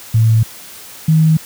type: tone pair in turn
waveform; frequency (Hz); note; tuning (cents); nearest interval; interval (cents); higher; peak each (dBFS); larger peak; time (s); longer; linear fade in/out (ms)
sine; 111.9 / 158.53; A2 / D#3; +30 / +33; tritone; 603; second; -7; neither; 0.14-0.43 / 1.08-1.37; neither; 5
effects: white hiss -35 dBFS RMS until 1.45 s + high-pass 60 Hz 12 dB/octave